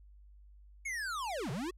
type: linear two-way sweep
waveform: square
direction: down then up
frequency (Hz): 2232 to 116.8 to 385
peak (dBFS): -36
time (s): 0.85-1.71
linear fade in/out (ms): 10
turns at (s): 1.51
effects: added 50 Hz sine -54 dBFS peak until 1.77 s + low-pass 11000 Hz 12 dB/octave